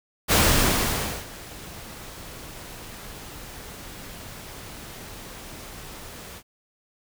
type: noise with ADSR envelope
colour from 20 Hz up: pink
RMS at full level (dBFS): -17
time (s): 0.28-6.43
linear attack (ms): 40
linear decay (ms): 930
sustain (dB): -23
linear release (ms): 60
effects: none